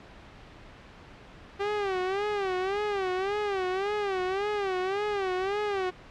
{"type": "tone with vibrato", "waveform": "sawtooth", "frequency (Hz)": 392, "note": "G4", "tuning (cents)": 0, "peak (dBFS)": -23, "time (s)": [1.59, 5.91], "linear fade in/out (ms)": 20, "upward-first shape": "sine", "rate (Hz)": 1.8, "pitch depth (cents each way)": 120, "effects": ["pink hiss -49 dBFS RMS until 6.1 s", "low-pass 3000 Hz 12 dB/octave"]}